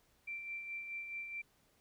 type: tone with tremolo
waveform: sine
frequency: 2350 Hz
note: D7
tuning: 1 cent sharp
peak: -39 dBFS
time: 0.27-1.42 s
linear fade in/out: 10 ms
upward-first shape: sine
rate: 4.7 Hz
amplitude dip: 45%
effects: pink hiss -72 dBFS RMS until 1.8 s